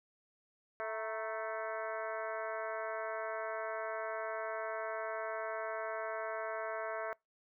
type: harmonic tone with a mistuned harmonic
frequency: 220 Hz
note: A3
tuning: in tune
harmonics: 2 / 3 / 4 / 5 / 6 / 7 / 8 / 9 / 10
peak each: -45 / -39 / -48 / -46 / -46 / -46 / -51 / -52 / -54 dBFS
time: 0.8-7.13 s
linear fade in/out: 0 ms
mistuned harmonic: 4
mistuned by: +93 cents
effects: noise-tail reverb RT60 0.2 s tail -26 dB re dry